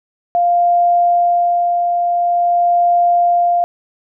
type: tone with tremolo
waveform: sine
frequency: 698.5 Hz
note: F5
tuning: in tune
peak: -9 dBFS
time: 0.35-3.64 s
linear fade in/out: 0 ms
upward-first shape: sine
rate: 0.47 Hz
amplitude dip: 35%
effects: none